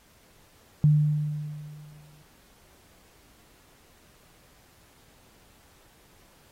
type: tone with exponential decay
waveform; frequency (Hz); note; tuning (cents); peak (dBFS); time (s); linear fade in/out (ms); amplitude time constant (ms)
sine; 150; D3; +37; -14; 0.84-2.22; 0; 300
effects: pink hiss -59 dBFS RMS until 6.51 s + AAC 48 kbps